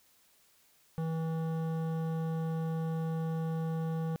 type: tone with hard clipping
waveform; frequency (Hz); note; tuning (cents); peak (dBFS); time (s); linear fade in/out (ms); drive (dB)
triangle; 162; E3; -30; -33; 0.98-4.16; 0; 17
effects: white hiss -66 dBFS RMS until 4.2 s